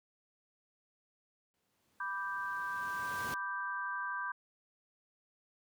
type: noise with exponential growth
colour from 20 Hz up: pink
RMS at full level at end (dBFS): -42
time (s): 1.54-3.34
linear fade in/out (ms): 0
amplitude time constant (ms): 390
type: chord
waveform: sine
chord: G major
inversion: first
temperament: equal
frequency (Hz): 987.8 / 1174.7 / 1568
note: B5 / D6 / G6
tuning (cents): 0 / 0 / 0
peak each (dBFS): -41 / -41 / -38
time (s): 2-4.32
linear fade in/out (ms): 5
effects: high-pass 100 Hz 12 dB/octave